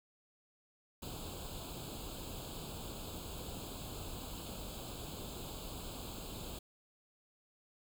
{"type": "noise with comb filter", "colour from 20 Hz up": "pink", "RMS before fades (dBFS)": -45, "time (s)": [1.02, 6.59], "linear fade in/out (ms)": 5, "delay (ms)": 0.26, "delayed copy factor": 0.95, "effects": []}